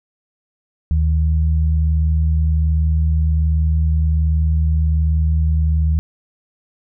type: tone pair together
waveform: sine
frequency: 76.11 / 157.4 Hz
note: D#2 / D#3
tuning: -38 / +20 cents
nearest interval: octave + minor second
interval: 1258 cents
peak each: -13 / -23 dBFS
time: 0.91-5.99 s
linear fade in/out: 0 ms
effects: none